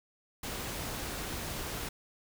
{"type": "noise", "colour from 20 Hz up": "pink", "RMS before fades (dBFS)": -38, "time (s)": [0.43, 1.89], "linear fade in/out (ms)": 5, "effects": []}